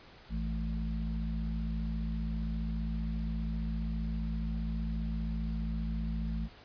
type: harmonic tone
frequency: 55 Hz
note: A1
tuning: in tune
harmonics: 1 / 3 / 4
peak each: -33 / -38 / -39 dBFS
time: 0.29-6.49 s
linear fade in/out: 50 ms
effects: pink hiss -55 dBFS RMS until 6.64 s + resampled to 11025 Hz